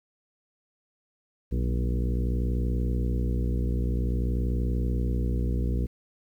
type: harmonic tone with a mistuned harmonic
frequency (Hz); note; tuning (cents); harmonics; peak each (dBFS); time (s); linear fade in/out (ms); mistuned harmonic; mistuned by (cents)
60.5; B1; -35; 1 / 2 / 3 / 4 / 5 / 6 / 7 / 8; -25 / -31 / -35 / -37 / -39 / -41 / -42 / -43; 1.51-5.87; 20; 3; +72
effects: 10-bit